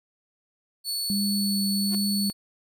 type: tone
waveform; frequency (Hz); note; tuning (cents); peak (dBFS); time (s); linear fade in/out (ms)
sawtooth; 4435; C#8; 0; -24; 0.84-2.33; 50
type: tone with vibrato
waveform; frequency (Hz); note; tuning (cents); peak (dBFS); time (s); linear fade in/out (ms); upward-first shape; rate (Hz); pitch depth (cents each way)
sine; 200.6; G3; +40; -24; 1.1-2.3; 0; sine; 1.3; 16
type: tone with exponential growth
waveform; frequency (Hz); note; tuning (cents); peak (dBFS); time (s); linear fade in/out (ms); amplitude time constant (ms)
sawtooth; 356.8; F4; +37; -30; 1.86-1.95; 0; 19
effects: none